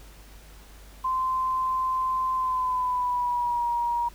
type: tone with pitch glide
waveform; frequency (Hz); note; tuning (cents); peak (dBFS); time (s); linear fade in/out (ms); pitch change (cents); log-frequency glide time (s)
sine; 1036 to 950; C6 to A#5; -17 to +33; -23; 1.04-4.09; 10; -150; 2.35-3.68
effects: added 50 Hz sine -47 dBFS peak until 4.14 s + pink hiss -52 dBFS RMS until 4.14 s